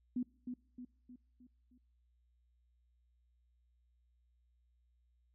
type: tone with echo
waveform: sine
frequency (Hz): 248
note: B3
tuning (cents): +7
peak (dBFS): -33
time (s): 0.16-0.23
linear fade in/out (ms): 5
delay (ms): 310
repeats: 5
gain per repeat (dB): -6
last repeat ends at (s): 1.78
effects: noise-tail reverb RT60 0.8 s tail -25 dB re dry + added 60 Hz sine -70 dBFS peak until 5.34 s